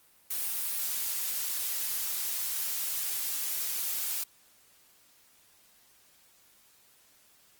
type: noise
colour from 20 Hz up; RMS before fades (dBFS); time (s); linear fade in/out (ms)
blue; -32; 0.3-4.24; 10
effects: white hiss -62 dBFS RMS until 7.59 s + Opus 32 kbps